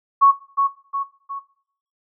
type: tone with echo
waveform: sine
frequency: 1108.7 Hz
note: C#6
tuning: in tune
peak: -8 dBFS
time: 0.21-0.32 s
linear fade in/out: 20 ms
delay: 360 ms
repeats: 3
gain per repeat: -6 dB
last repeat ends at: 1.4 s
effects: noise-tail reverb RT60 0.6 s tail -18 dB re dry